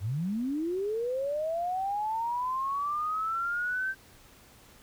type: linear sweep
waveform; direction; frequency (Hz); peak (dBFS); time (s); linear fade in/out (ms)
sine; up; 86.6 to 1568; -28; 0-3.95; 50
effects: pink hiss -56 dBFS RMS until 4.82 s